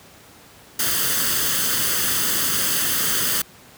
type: noise with comb filter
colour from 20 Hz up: white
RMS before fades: -21 dBFS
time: 0.79-3.42 s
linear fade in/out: 5 ms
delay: 0.63 ms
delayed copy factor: +0.6
effects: pink hiss -47 dBFS RMS until 3.77 s + high-pass 80 Hz 12 dB/octave